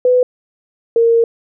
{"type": "tone pair in turn", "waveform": "sine", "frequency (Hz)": [499.9, 462.1], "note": ["B4", "A#4"], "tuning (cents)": [21, -15], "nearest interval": "minor second", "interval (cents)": 136, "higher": "first", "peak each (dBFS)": -8, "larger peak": "neither", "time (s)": [[0.05, 0.23], [0.96, 1.24]], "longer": "second", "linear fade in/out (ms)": 2, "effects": []}